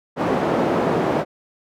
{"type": "band-pass noise", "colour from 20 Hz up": "white", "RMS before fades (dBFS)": -20, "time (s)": [0.16, 1.25], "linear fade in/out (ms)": 50, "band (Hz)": [190, 580], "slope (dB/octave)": 12, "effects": []}